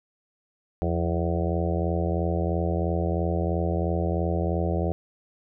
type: harmonic tone with a mistuned harmonic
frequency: 83 Hz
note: E2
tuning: 12 cents sharp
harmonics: 1 / 2 / 4 / 5 / 6 / 7 / 8 / 9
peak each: -26 / -29 / -32 / -33 / -34 / -34 / -35 / -36 dBFS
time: 0.82-4.92 s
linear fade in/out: 0 ms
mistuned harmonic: 2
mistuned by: +99 cents
effects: none